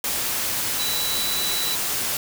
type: tone in noise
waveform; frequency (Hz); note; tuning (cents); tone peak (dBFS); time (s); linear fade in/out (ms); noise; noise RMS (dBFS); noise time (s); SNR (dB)
sine; 3951; B7; 0; -26; 0.79-1.75; 2; white; -25; 0.04-2.17; -4
effects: none